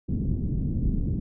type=low-pass noise; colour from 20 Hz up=pink; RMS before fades=-26 dBFS; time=0.08-1.2 s; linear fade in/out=10 ms; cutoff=270 Hz; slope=24 dB/octave; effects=none